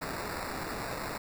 blue noise with sample-and-hold, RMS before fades -37 dBFS, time 0.01-1.18 s, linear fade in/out 10 ms, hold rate 3150 Hz, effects none

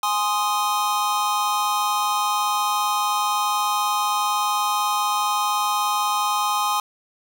square chord, Ab major, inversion none, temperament equal, 830.6 / 1046.5 / 1244.5 Hz, Ab5 / C6 / Eb6, 0 / 0 / 0 cents, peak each -25 dBFS, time 0.03-6.8 s, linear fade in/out 2 ms, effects none

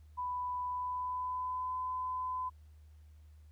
sine tone with pitch glide, 993 to 1013.3 Hz, B5 to B5, +9 to +44 cents, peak -34 dBFS, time 0.17-2.5 s, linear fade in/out 20 ms, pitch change +35 cents, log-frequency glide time 0.65-1.79 s, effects added 76 Hz sine -54 dBFS peak until 3.51 s + pink hiss -75 dBFS RMS until 3.51 s

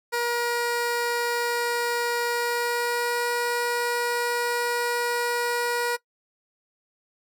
15% pulse tone with pitch glide, 476.5 to 479.8 Hz, A#4 to A#4, +38 to +50 cents, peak -17 dBFS, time 0.12-5.97 s, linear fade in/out 20 ms, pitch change +12 cents, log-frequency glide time 2.28-3.23 s, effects noise-tail reverb RT60 0.1 s tail -21 dB re dry

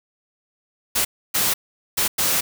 white noise bursts at uneven times, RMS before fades -20 dBFS, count 4, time 0.95-1.05 / 1.34-1.54 / 1.97-2.08 / 2.18-2.41 s, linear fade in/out 10 ms, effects none

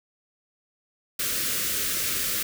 white band-stop noise, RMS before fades -27 dBFS, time 1.19-2.43 s, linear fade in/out 5 ms, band 590 to 1200 Hz, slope 48 dB/octave, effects none

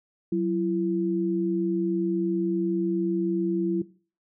sine tone pair together, 186.2 / 336.6 Hz, F#3 / E4, +11 / +36 cents, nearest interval minor seventh, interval 1025 cents, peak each -26 / -24 dBFS, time 0.32-3.82 s, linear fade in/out 5 ms, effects noise-tail reverb RT60 0.4 s tail -19 dB re dry

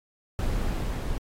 brown noise with level ramp, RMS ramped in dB -26 to -30 dBFS, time 0.39-1.18 s, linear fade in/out 0 ms, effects AAC 48 kbps

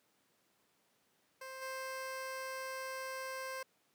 15% pulse tone with level steps, 525 Hz, C5, 6 cents sharp, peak -39 / -34 dBFS, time 1.41-3.63 s, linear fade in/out 5 ms, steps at 1.61 s, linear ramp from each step 20 ms, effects pink hiss -74 dBFS RMS until 3.94 s + high-pass 200 Hz 12 dB/octave

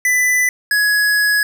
square tone pair in turn, 1995 / 1677.6 Hz, B6 / G#6, +17 / +17 cents, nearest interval minor third, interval 300 cents, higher first, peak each -13 dBFS, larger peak neither, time 0.05-0.49 / 0.71-1.43 s, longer second, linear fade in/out 2 ms, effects none

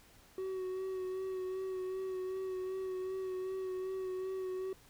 triangle tone with vibrato, 375.2 Hz, F#4, 24 cents sharp, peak -34 dBFS, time 0.38-4.73 s, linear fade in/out 2 ms, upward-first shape sine, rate 2.6 Hz, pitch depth 23 cents each way, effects pink hiss -62 dBFS RMS until 4.89 s

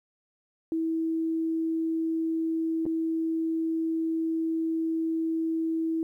sine tone with dropouts, 324.7 Hz, E4, 26 cents flat, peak -25 dBFS, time 0.72-6.03 s, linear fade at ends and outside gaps 1 ms, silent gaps 2.855-2.863 s, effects 11-bit

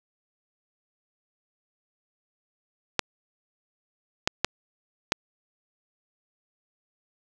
clicks, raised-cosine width 0.2 ms, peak -3 dBFS, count 4, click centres 2.993 / 4.275 / 4.446 / 5.121 s, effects none

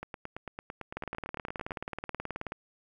two click trains, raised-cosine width 0.5 ms, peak -20 / -23 dBFS, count 30 / 16, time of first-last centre 0.97-2.521 / 0.03-1.708 s, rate 18.7 / 8.94 Hz, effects 10-bit

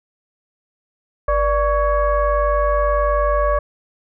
sine tone with frequency modulation, 587.3 Hz, D5, in tune, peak -14 dBFS, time 1.28-3.59 s, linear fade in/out 5 ms, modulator 538 Hz, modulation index 1.2, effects none

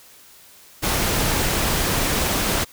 pink noise, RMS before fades -21 dBFS, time 0.82-2.65 s, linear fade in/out 20 ms, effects white hiss -48 dBFS RMS until 2.72 s

